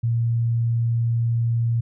sine tone, 116.54 Hz, A#2, in tune, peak -18 dBFS, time 0.03-1.81 s, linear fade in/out 10 ms, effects none

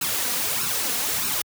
white noise with flanger, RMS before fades -25 dBFS, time 0.01-1.42 s, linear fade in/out 5 ms, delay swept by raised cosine 0.74 to 4.24 ms, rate 1.6 Hz, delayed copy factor +0.7, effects high-pass 80 Hz 12 dB/octave

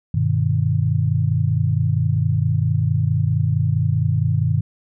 sine chord, G augmented, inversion none, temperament just, 98 / 122.5 / 153.12 Hz, G2 / B2 / D#3, 0 / -14 / -27 cents, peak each -20 dBFS, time 0.14-4.61 s, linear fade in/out 5 ms, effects none

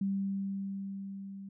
sine tone with level ramp, 196 Hz, G3, in tune, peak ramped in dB -28 to -42 dBFS, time 0.01-1.49 s, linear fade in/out 5 ms, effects none

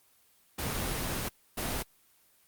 pink noise bursts at uneven times, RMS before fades -33 dBFS, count 2, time 0.58-1.29 / 1.57-1.83 s, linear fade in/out 10 ms, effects white hiss -65 dBFS RMS until 2.47 s + Opus 24 kbps

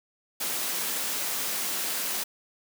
white high-pass noise, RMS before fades -30 dBFS, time 0.4-2.24 s, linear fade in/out 10 ms, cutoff 170 Hz, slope 24 dB/octave, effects none

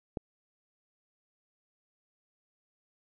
click, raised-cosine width 2 ms, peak -20 dBFS, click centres 0.172 s, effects none

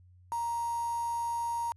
sine tone with quantisation, 937 Hz, A#5, 9 cents sharp, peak -30 dBFS, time 0.32-1.72 s, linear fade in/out 0 ms, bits 7, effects added 90 Hz sine -55 dBFS peak until 1.76 s + resampled to 22050 Hz

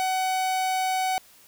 45% pulse tone, 750 Hz, F#5, 23 cents sharp, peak -23 dBFS, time 0-1.18 s, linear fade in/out 0 ms, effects white hiss -54 dBFS RMS until 1.47 s

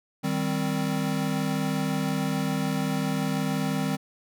square chord, C minor, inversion first, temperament equal, 155.56 / 196 / 261.6 Hz, Eb3 / G3 / C4, 0 / 0 / 0 cents, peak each -30 dBFS, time 0.23-3.97 s, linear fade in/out 20 ms, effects none

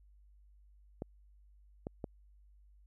clicks, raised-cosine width 2 ms, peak -25 dBFS, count 3, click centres 1.021 / 1.869 / 2.042 s, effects added 50 Hz sine -59 dBFS peak until 2.86 s

